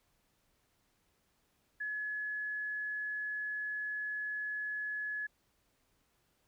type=tone; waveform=sine; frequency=1700 Hz; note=G#6; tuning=40 cents sharp; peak=-35 dBFS; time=1.8-5.27 s; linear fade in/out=10 ms; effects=pink hiss -75 dBFS RMS until 6.47 s